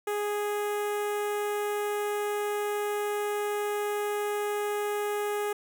sawtooth tone with notch filter, 414.3 Hz, G#4, 4 cents flat, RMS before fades -30 dBFS, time 0.07-5.53 s, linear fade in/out 5 ms, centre 4500 Hz, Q 0.85, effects 11-bit

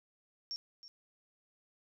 sine tone with echo, 5500 Hz, F8, 27 cents flat, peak -37 dBFS, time 0.51-0.56 s, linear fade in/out 0 ms, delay 320 ms, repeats 1, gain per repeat -13 dB, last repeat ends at 0.88 s, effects none

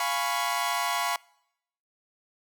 sawtooth chord, C# dominant seventh, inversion first, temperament equal, 698.5 / 830.6 / 987.8 / 1108.7 Hz, E#5 / G#5 / B5 / C#6, 0 / 0 / 0 / 0 cents, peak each -28 / -30 / -27 / -27 dBFS, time 0-1.16 s, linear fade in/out 2 ms, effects noise-tail reverb RT60 0.8 s tail -25 dB re dry

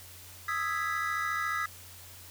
triangle chord, E major seventh, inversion third, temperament equal, 1244.5 / 1318.5 / 1661.2 / 1975.5 Hz, D#6 / E6 / G#6 / B6, 0 / 0 / 0 / 0 cents, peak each -32 / -34 / -34 / -33 dBFS, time 0.48-1.66 s, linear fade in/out 5 ms, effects added 90 Hz sine -53 dBFS peak until 2.3 s + white hiss -50 dBFS RMS until 2.3 s

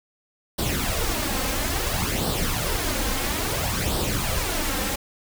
pink noise with flanger, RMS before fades -25 dBFS, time 0.58-4.96 s, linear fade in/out 10 ms, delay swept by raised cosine 0.22 to 3.82 ms, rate 0.59 Hz, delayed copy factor +0.6, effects none

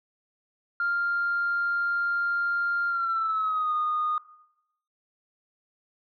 sine tone with pitch glide, 1396.9 to 1230.2 Hz, F6 to D#6, 0 to -20 cents, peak -23 dBFS, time 0.8-4.18 s, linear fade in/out 2 ms, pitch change -220 cents, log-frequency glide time 2.88-3.73 s, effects noise-tail reverb RT60 0.8 s tail -17 dB re dry + tanh soft clip ceiling -19 dBFS

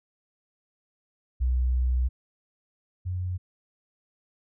sine tone pair in turn, 62.6 / 90.86 Hz, B1 / F#2, +24 / -31 cents, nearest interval tritone, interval 645 cents, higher second, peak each -21 / -27 dBFS, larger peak first, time 1.4-2.09 / 3.05-3.38 s, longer first, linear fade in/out 20 ms, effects none

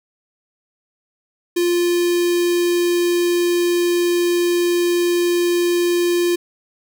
square tone with notch filter, 349.2 Hz, F4, in tune, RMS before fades -17 dBFS, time 1.56-6.36 s, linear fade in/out 10 ms, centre 1200 Hz, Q 0.95, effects none

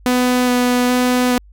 sawtooth tone with vibrato, 248.3 Hz, B3, 9 cents sharp, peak -9 dBFS, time 0.06-1.38 s, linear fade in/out 0 ms, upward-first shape square, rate 1.2 Hz, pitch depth 8 cents each way, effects added 50 Hz sine -41 dBFS peak until 1.52 s

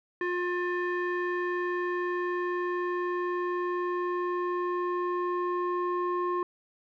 square tone with low-pass filter sweep, 355.6 Hz, F4, 31 cents sharp, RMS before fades -30 dBFS, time 0.21-6.43 s, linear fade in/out 2 ms, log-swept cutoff 1800 to 1200 Hz, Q 3.3, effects none

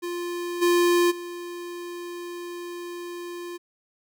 square tone with level steps, 349.2 Hz, F4, in tune, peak -29 / -18 / -34 dBFS, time 0.02-3.58 s, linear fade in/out 20 ms, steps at 0.61 / 1.1 s, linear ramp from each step 20 ms, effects none

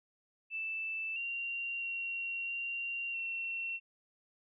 sine tone with pitch steps, 2645 / 2763 / 2745 / 2763 / 2716 Hz, E7 / F7 / F7 / F7 / F7, +5 / -19 / -31 / -19 / -49 cents, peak -35 dBFS, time 0.5-3.8 s, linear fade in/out 50 ms, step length 660 ms, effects none

